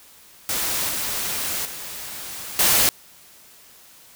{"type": "noise with level steps", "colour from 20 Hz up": "white", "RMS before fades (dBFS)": [-24, -26, -34, -17], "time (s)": [0.49, 2.89], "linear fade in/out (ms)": 0, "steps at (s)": [0.89, 1.65, 2.59], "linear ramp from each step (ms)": 2, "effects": ["white hiss -49 dBFS RMS until 4.15 s"]}